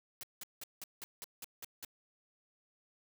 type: noise bursts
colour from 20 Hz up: white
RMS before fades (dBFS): -45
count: 9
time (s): 0.21-1.848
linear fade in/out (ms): 0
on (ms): 22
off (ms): 180
effects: none